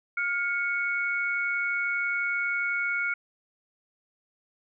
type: tone pair together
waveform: sine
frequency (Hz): 1413.3 / 2217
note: F6 / C#7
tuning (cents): +20 / 0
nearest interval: minor sixth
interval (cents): 780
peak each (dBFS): -28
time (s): 0.17-3.14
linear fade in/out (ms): 5
effects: none